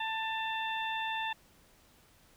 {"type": "harmonic tone with a mistuned harmonic", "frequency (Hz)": 887, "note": "A5", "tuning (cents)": 14, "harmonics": [1, 2, 3, 4], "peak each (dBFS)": [-35, -38, -40, -41], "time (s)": [0, 1.33], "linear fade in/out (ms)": 5, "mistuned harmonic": 3, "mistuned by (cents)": 21, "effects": ["pink hiss -63 dBFS RMS until 2.36 s"]}